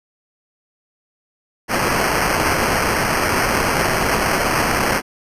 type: noise with sample-and-hold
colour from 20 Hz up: white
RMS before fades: -18 dBFS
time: 1.68-5.02 s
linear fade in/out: 50 ms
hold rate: 3675 Hz
effects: resampled to 32000 Hz